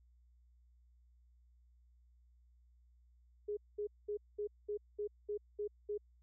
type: tone bursts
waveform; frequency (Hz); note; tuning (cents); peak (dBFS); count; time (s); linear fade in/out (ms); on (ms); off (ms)
sine; 415.3; G#4; 0; -36; 9; 3.48-5.979; 10; 91; 210
effects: added 60 Hz sine -64 dBFS peak until 6.22 s